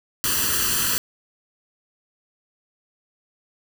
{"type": "noise with comb filter", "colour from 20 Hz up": "white", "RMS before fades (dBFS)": -22, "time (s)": [0.24, 0.98], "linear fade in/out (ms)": 0, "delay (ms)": 0.67, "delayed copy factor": 0.8, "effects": []}